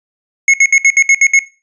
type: tone bursts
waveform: square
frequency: 2179 Hz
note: C#7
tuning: 30 cents flat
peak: -5 dBFS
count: 8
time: 0.48-1.391 s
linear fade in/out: 2 ms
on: 57 ms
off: 65 ms
effects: noise-tail reverb RT60 0.3 s tail -17 dB re dry + resampled to 16000 Hz